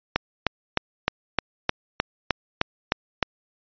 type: click train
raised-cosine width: 0.3 ms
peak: -3 dBFS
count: 11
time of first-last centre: 0.16-3.227 s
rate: 3.26 Hz
effects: resampled to 11025 Hz